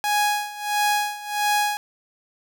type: tone with tremolo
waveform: sawtooth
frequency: 830.6 Hz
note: G#5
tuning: in tune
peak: -14 dBFS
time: 0.04-1.77 s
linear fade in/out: 0 ms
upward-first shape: sine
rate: 1.5 Hz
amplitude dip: 85%
effects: none